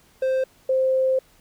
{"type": "tone pair in turn", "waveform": ["triangle", "sine"], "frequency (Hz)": [523.3, 523.3], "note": ["C5", "C5"], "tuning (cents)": [0, 0], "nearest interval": "unison", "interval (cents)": 0, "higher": "neither", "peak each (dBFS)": -17, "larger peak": "neither", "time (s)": [[0.22, 0.44], [0.69, 1.19]], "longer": "second", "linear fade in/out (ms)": 5, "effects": ["pink hiss -57 dBFS RMS until 1.4 s"]}